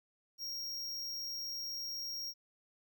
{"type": "tone", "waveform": "square", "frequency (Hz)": 5588, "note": "F8", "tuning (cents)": 0, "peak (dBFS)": -39, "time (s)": [0.38, 2.34], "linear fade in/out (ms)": 50, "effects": ["13-bit"]}